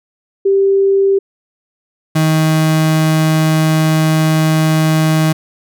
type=tone pair in turn; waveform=sine / 35% pulse; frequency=392 / 157.65 Hz; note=G4 / D#3; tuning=0 / +23 cents; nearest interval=octave + major third; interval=1577 cents; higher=first; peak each=-8 dBFS; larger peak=neither; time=0.45-1.19 / 2.15-5.33 s; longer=second; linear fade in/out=10 ms; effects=none